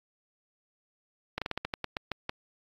slowing click train, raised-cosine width 0.3 ms, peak -15 dBFS, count 11, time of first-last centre 1.38-2.294 s, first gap 37 ms, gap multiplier 1.19, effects AAC 32 kbps

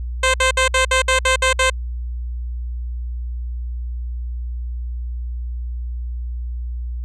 10% pulse tone bursts, 520 Hz, C5, 11 cents flat, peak -5 dBFS, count 9, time 0.23-1.7 s, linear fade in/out 5 ms, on 110 ms, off 60 ms, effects added 60 Hz sine -23 dBFS peak until 7.04 s + resampled to 24000 Hz

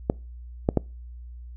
clicks, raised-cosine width 2 ms, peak -6 dBFS, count 3, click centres 0.099 / 0.689 / 0.773 s, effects noise-tail reverb RT60 0.3 s tail -25 dB re dry + added 60 Hz sine -38 dBFS peak until 1.56 s

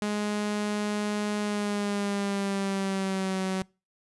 sawtooth tone with pitch glide, 208.5 to 189 Hz, G#3 to F#3, +7 to +37 cents, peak -23 dBFS, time 0.02-3.62 s, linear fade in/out 0 ms, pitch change -170 cents, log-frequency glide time 1.4-3.4 s, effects noise-tail reverb RT60 0.3 s tail -25 dB re dry + resampled to 24000 Hz

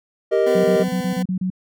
triangle chord, Eb major, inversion first, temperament equal, 392 / 466.2 / 622.3 Hz, G4 / Bb4 / Eb5, 0 / 0 / 0 cents, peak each -17 dBFS, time 0.31-0.84 s, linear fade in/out 20 ms
20% pulse tone, 252.3 Hz, B3, 37 cents sharp, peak -20 dBFS, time 0.46-1.23 s, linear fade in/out 10 ms
sine tone bursts, 185 Hz, F#3, in tune, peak -19 dBFS, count 8, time 0.55-1.502 s, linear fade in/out 5 ms, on 91 ms, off 32 ms
effects none

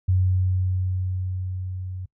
sine tone with level ramp, 92.5 Hz, F#2, in tune, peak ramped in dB -16 to -30 dBFS, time 0.08-2.06 s, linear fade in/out 10 ms, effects noise-tail reverb RT60 0.1 s tail -23 dB re dry

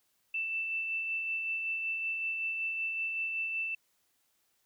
sine tone with tremolo, 2659 Hz, E7, 14 cents sharp, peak -30 dBFS, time 0.34-3.75 s, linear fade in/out 5 ms, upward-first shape sine, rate 5.3 Hz, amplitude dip 30%, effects white hiss -74 dBFS RMS until 4.65 s

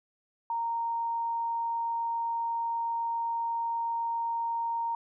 sine tone, 927 Hz, A#5, 10 cents flat, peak -28 dBFS, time 0.5-4.95 s, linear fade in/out 2 ms, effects none

